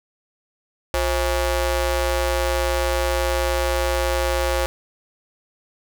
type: ring-modulated tone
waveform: sawtooth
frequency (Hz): 296.4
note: D4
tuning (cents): +16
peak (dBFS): -12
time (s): 0.94-4.66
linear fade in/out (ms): 0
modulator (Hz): 237
effects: none